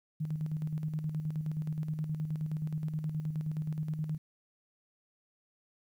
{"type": "tone with tremolo", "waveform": "sine", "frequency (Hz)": 154.9, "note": "D#3", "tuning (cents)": -7, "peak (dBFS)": -30, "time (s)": [0.2, 4.18], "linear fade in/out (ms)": 10, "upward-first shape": "square", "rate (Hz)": 9.5, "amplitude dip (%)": 50, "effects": ["11-bit"]}